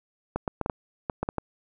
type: clicks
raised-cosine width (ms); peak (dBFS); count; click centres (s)
1; -13; 9; 0.36 / 0.478 / 0.613 / 0.661 / 0.698 / 1.098 / 1.23 / 1.289 / 1.383
effects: none